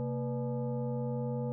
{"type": "tone with frequency modulation", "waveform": "sine", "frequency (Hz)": 130.81, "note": "C3", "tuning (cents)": 0, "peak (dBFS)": -31, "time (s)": [0, 1.52], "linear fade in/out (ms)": 0, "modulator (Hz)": 361, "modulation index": 1.2, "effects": []}